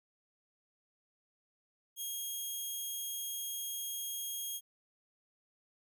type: tone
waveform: 5% pulse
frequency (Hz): 3255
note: G#7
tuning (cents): -36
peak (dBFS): -29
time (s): 1.96-4.61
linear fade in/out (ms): 50
effects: none